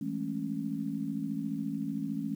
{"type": "chord", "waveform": "sine", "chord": "A major seventh", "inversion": "second", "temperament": "just", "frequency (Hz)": [165, 206.2, 220, 275], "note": ["E3", "G#3", "A3", "C#4"], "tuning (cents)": [2, -12, 0, -14], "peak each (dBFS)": [-39, -38, -37, -35], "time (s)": [0.01, 2.35], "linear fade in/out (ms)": 5, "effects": ["10-bit"]}